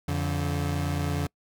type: tone pair together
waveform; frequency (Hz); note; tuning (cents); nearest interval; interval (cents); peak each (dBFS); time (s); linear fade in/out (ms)
30% pulse; 86.37 / 143.4; F2 / D3; -19 / -41; major sixth; 878; -26; 0.08-1.27; 5
effects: noise-tail reverb RT60 0.1 s tail -26 dB re dry